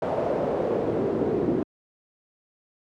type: noise with band-pass filter sweep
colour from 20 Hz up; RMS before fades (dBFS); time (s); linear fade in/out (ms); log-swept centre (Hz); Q
brown; -25; 0.02-1.63; 2; 640 to 340; 2.6
effects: high-pass 100 Hz 12 dB/octave